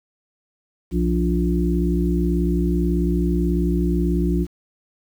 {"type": "harmonic tone with a mistuned harmonic", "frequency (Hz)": 58.27, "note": "A#1", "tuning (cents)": 0, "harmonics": [1, 3, 5, 6], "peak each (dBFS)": [-21, -21, -25, -25], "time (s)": [0.91, 4.47], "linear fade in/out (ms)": 50, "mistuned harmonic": 1, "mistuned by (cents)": 130, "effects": ["8-bit"]}